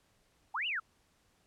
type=linear two-way sweep; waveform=sine; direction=up then down; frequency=740 to 3031 to 1202 Hz; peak=-32 dBFS; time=0.54-0.8 s; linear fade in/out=10 ms; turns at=0.67 s; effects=pink hiss -71 dBFS RMS until 1.46 s + low-pass 11000 Hz 12 dB/octave